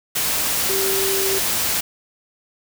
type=tone in noise; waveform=sine; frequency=388.1 Hz; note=G4; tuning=17 cents flat; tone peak=-22 dBFS; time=0.69-1.39 s; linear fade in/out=10 ms; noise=white; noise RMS=-21 dBFS; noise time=0.15-1.81 s; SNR=-4 dB; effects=none